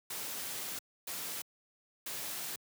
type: noise bursts at uneven times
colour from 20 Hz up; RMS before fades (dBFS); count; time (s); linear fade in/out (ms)
white; -40; 3; 0.1-0.79 / 1.07-1.42 / 2.06-2.56; 5
effects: high-pass 100 Hz 12 dB/octave